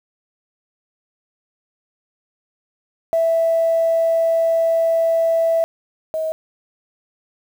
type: tone pair in turn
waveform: sine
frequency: 659.3 / 635.7 Hz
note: E5 / D#5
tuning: 0 / +37 cents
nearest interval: minor second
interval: 63 cents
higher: first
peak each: -13 / -19 dBFS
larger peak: first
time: 3.13-5.64 / 6.14-6.32 s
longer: first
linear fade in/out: 0 ms
effects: tanh soft clip ceiling -9 dBFS + 7-bit